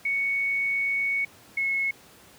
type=tone pair in turn; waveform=sine; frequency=2223 / 2184 Hz; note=C#7 / C#7; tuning=+4 / -26 cents; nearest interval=unison; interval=30 cents; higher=first; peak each=-23 dBFS; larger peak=neither; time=0.05-1.25 / 1.57-1.91 s; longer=first; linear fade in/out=5 ms; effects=pink hiss -52 dBFS RMS until 2.38 s + high-pass 100 Hz 12 dB/octave